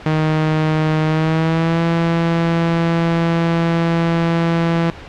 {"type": "tone with pitch glide", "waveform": "sawtooth", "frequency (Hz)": [156, 167.2], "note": ["D#3", "E3"], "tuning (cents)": [5, 25], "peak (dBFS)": -10, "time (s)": [0.06, 4.9], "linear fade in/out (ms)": 0, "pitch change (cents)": 120, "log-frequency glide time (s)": [1.06, 1.82], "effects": ["pink hiss -35 dBFS RMS until 5.08 s", "low-pass 3000 Hz 12 dB/octave"]}